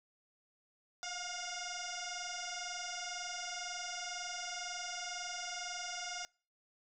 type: tone with frequency modulation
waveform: sine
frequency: 2122 Hz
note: C7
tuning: 24 cents sharp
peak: -39 dBFS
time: 1.03-6.25 s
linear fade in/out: 0 ms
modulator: 711 Hz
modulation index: 6.2
effects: noise-tail reverb RT60 0.4 s tail -26 dB re dry